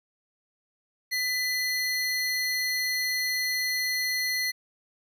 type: tone pair together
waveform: square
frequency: 2000 / 4256 Hz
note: B6 / C8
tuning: +21 / +29 cents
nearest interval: octave + minor second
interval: 1308 cents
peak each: -28 / -31 dBFS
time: 1.11-4.52 s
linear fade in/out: 20 ms
effects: none